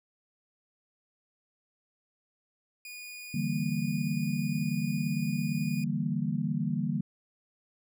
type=tone; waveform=sawtooth; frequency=2454 Hz; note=D#7; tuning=25 cents flat; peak=-38 dBFS; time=2.85-5.84 s; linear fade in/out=2 ms
type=chord; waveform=sine; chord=E half-diminished seventh; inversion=third; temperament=equal; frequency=146.83 / 164.81 / 196 / 233.1 Hz; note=D3 / E3 / G3 / Bb3; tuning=0 / 0 / 0 / 0 cents; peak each=-33 dBFS; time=3.34-7.01 s; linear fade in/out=5 ms
effects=none

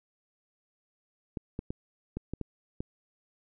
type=clicks; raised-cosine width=3 ms; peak=-21 dBFS; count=7; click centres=1.372 / 1.591 / 1.705 / 2.17 / 2.336 / 2.413 / 2.805 s; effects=none

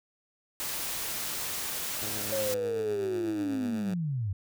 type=noise; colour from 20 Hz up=white; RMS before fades=-34 dBFS; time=0.6-2.54 s; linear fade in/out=0 ms
type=tone with tremolo; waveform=10% pulse; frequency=105 Hz; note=G#2; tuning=19 cents sharp; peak=-29 dBFS; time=2.02-3.94 s; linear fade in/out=0 ms; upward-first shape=triangle; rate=8.1 Hz; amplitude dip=35%
type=linear sweep; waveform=sine; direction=down; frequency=554.4 to 90.2 Hz; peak=-28 dBFS; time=2.32-4.33 s; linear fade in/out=5 ms
effects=none

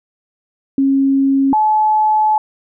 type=tone pair in turn; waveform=sine; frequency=272.3 / 859.5 Hz; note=C#4 / A5; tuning=-31 / -41 cents; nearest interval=octave + minor sixth; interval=1990 cents; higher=second; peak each=-10 dBFS; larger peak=neither; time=0.78-1.53 / 1.53-2.38 s; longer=second; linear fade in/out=2 ms; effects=none

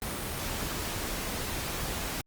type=noise; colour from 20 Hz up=pink; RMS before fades=-34 dBFS; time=0.02-2.21 s; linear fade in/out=0 ms; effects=Opus 32 kbps

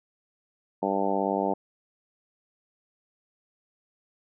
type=harmonic tone; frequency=98.1 Hz; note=G2; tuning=2 cents sharp; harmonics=2 / 3 / 4 / 5 / 6 / 7 / 8 / 9; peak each=-32 / -32 / -32 / -32 / -32 / -32 / -32 / -32 dBFS; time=0.82-1.54 s; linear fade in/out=10 ms; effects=none

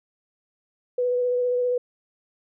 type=tone with vibrato; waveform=sine; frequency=493.9 Hz; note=B4; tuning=in tune; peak=-20 dBFS; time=0.98-1.78 s; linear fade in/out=5 ms; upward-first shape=sine; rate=15 Hz; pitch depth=15 cents each way; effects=none

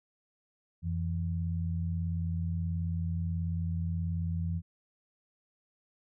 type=tone pair together; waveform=sine; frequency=88.2 / 166.72 Hz; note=F2 / E3; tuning=+18 / +20 cents; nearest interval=major seventh; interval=1102 cents; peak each=-31 / -34 dBFS; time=0.82-4.62 s; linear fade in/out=50 ms; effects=none

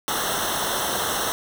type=noise with comb filter; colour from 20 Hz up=pink; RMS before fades=-25 dBFS; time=0.08-1.32 s; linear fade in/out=0 ms; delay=0.42 ms; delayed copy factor=-0.9; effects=none

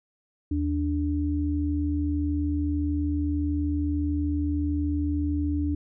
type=tone pair together; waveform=sine; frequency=79.2 / 292.5 Hz; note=D#2 / D4; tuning=+31 / -7 cents; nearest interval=octave + major seventh; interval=2262 cents; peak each=-26 dBFS; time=0.51-5.75 s; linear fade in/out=5 ms; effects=none

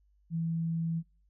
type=tone; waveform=sine; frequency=164.81 Hz; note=E3; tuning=in tune; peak=-29 dBFS; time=0.3-1.03 s; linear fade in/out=50 ms; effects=noise-tail reverb RT60 0.4 s tail -25 dB re dry + added 50 Hz sine -64 dBFS peak until 1.29 s

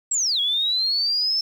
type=linear two-way sweep; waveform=sine; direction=down then up; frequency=7820 to 3286 to 5340 Hz; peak=-19 dBFS; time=0.11-1.41 s; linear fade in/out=5 ms; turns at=0.4 s; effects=8-bit

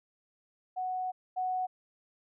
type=tone pair in turn; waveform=sine; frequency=740 / 740 Hz; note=F#5 / F#5; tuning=0 / 0 cents; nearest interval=unison; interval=0 cents; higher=neither; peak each=-31 / -29 dBFS; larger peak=second; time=0.76-1.12 / 1.36-1.67 s; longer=first; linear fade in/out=20 ms; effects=none

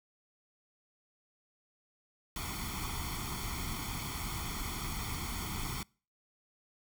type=noise with comb filter; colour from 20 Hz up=pink; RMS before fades=-38 dBFS; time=2.36-5.83 s; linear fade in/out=2 ms; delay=0.9 ms; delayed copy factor=+0.85; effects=noise-tail reverb RT60 0.4 s tail -26 dB re dry

